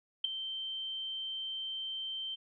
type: tone with ADSR envelope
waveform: sine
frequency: 3120 Hz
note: G7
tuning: 9 cents flat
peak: -24 dBFS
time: 0.24-2.36 s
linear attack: 6 ms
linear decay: 9 ms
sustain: -12 dB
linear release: 21 ms
effects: none